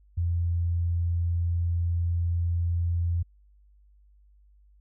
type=tone; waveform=sine; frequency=85.6 Hz; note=F2; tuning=34 cents flat; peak=-23 dBFS; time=0.17-3.23 s; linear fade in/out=10 ms; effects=added 50 Hz sine -55 dBFS peak until 4.8 s